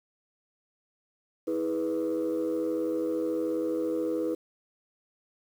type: chord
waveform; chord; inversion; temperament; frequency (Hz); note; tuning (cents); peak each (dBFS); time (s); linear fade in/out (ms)
sine; E major; none; equal with one note detuned; 322.3 / 415.3 / 493.9; E4 / G#4 / B4; -39 / 0 / 0; -28 / -33 / -29; 1.47-4.35; 10
effects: tanh soft clip ceiling -22 dBFS + 9-bit